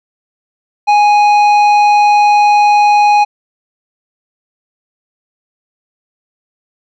sine tone with tanh clipping, 830 Hz, G#5, 1 cent flat, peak -7 dBFS, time 0.87-3.25 s, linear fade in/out 20 ms, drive 10 dB, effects none

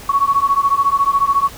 sine beating tone pair, 1108.7 / 1122.7 Hz, C#6 / C#6, 0 / +22 cents, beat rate 14 Hz, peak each -15 dBFS, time 0.09-1.49 s, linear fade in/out 5 ms, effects pink hiss -36 dBFS RMS until 1.57 s

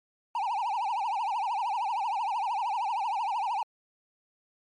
triangle tone with vibrato, 868 Hz, A5, 24 cents flat, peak -25 dBFS, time 0.35-3.63 s, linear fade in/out 2 ms, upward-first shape triangle, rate 13 Hz, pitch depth 250 cents each way, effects MP3 48 kbps

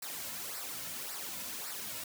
white noise with flanger, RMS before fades -41 dBFS, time 0.02-2.04 s, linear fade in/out 5 ms, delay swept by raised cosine 0.3 to 2.6 ms, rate 1.8 Hz, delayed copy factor -0.65, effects none

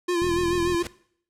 square tone with vibrato, 348.6 Hz, F4, 3 cents flat, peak -22 dBFS, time 0.08-0.83 s, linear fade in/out 10 ms, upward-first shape sine, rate 6.9 Hz, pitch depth 47 cents each way
click train, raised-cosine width 5 ms, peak -22 dBFS, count 23, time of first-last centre 0.22-0.746 s, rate 41.8 Hz
pink noise with exponential growth, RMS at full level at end -30 dBFS, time 0.71-0.87 s, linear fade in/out 1 ms, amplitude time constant 33 ms
effects noise-tail reverb RT60 0.6 s tail -19 dB re dry + low-pass 10000 Hz 12 dB/octave

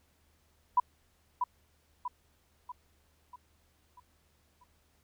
sine tone with echo, 987.8 Hz, B5, in tune, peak -20 dBFS, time 0.77-0.8 s, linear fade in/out 5 ms, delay 640 ms, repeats 6, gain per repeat -6 dB, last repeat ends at 4.64 s, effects added 76 Hz sine -70 dBFS peak until 5.03 s + pink hiss -71 dBFS RMS until 5.03 s

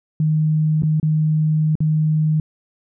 sine tone with dropouts, 155.1 Hz, D#3, 5 cents flat, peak -14 dBFS, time 0.2-2.4 s, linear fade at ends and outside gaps 2 ms, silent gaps 0.822-0.833 / 0.999-1.029 / 1.754-1.804 s, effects none

